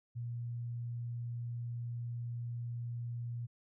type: tone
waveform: sine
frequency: 119 Hz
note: A#2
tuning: 36 cents sharp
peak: -37 dBFS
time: 0.15-3.47 s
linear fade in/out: 20 ms
effects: none